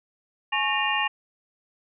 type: tone cluster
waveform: sine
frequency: 843 / 1101 / 1834 / 2434 / 2794 Hz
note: G#5 / C#6 / A#6 / D#7 / F7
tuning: +26 / -12 / -29 / -39 / 0 cents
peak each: -28 / -30 / -28 / -30 / -27 dBFS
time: 0.52-1.08 s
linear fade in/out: 10 ms
effects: none